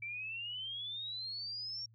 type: exponential sweep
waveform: sine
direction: up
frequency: 2308 to 5588 Hz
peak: -39 dBFS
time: 0.02-1.86 s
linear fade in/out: 5 ms
effects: added 112 Hz sine -60 dBFS peak until 1.94 s